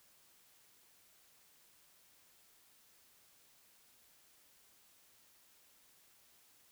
silence, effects white hiss -67 dBFS RMS until 6.71 s

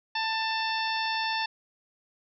harmonic tone, 889 Hz, A5, 18 cents sharp, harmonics 1 / 2 / 3 / 4 / 5 / 6, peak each -30 / -33 / -35 / -36 / -37 / -38 dBFS, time 0.15-1.46 s, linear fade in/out 5 ms, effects none

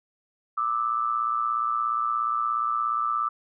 sine tone pair together, 1188 / 1305 Hz, D6 / E6, +20 / -18 cents, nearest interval major second, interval 162 cents, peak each -25 / -27 dBFS, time 0.57-3.29 s, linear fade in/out 10 ms, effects none

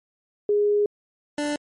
sine / 25% pulse tone pair in turn, 413.5 / 294.1 Hz, G#4 / D4, -8 / +3 cents, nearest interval tritone, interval 589 cents, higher first, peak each -17 / -20 dBFS, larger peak first, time 0.49-0.86 / 1.38-1.56 s, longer first, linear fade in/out 2 ms, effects MP3 48 kbps

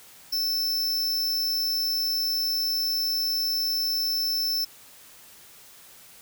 square tone, 5310 Hz, E8, 12 cents sharp, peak -24 dBFS, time 0.32-4.65 s, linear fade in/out 10 ms, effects white hiss -50 dBFS RMS until 6.21 s

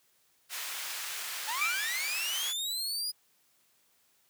pink high-pass noise, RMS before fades -38 dBFS, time 0.49-2.54 s, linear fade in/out 50 ms, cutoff 1500 Hz, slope 12 dB/octave
sawtooth linear sweep, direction up, 830.6 to 4969 Hz, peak -29 dBFS, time 1.47-3.12 s, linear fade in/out 20 ms
triangle tone with exponential decay, 2349 Hz, D7, in tune, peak -24 dBFS, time 1.61-2.21 s, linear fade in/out 5 ms, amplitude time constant 130 ms
effects white hiss -69 dBFS RMS until 4.29 s + high-pass 80 Hz 12 dB/octave

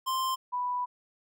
square / sine tone pair in turn, 1046.5 / 987.8 Hz, C6 / B5, 0 / 0 cents, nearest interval minor second, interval 100 cents, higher first, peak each -28 dBFS, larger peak neither, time 0.06-0.36 / 0.52-0.86 s, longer second, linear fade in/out 20 ms, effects none

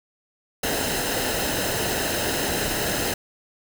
pink noise with comb filter, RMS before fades -25 dBFS, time 0.63-3.14 s, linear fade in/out 5 ms, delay 0.87 ms, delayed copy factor -0.6, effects none

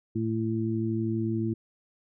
harmonic tone, 111.7 Hz, A2, 27 cents sharp, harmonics 1 / 2 / 3, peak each -30 / -30 / -30 dBFS, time 0.15-1.54 s, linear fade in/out 10 ms, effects none

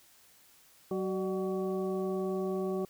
harmonic tone with a mistuned harmonic, 188.3 Hz, F#3, 31 cents sharp, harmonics 1 / 2 / 3 / 4 / 6, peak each -35 / -32 / -41 / -44 / -46 dBFS, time 0.91-2.85 s, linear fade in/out 2 ms, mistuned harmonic 3, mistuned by +93 cents, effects white hiss -61 dBFS RMS until 2.89 s

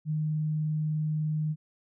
sine tone with vibrato, 153.9 Hz, D#3, 19 cents flat, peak -26 dBFS, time 0.05-1.56 s, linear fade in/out 50 ms, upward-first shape sine, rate 20 Hz, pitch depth 18 cents each way, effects none

